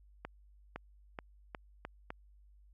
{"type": "accelerating click train", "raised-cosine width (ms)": 0.5, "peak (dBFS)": -25, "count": 6, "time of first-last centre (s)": [0.25, 2.104], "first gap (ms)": 510, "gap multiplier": 0.84, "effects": ["added 50 Hz sine -58 dBFS peak until 2.73 s", "MP3 96 kbps"]}